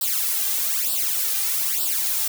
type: noise with flanger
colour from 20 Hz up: blue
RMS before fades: -23 dBFS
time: 0.01-2.28 s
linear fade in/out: 5 ms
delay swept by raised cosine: 0.23 to 2.53 ms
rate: 1.1 Hz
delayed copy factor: +0.95
effects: none